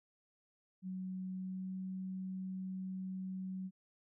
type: tone with pitch glide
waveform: sine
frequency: 186.4 to 187.8 Hz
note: F#3 to F#3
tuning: +13 to +26 cents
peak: -39 dBFS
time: 0.82-3.71 s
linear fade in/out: 50 ms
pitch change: +13 cents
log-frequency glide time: 1.32-1.75 s
effects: none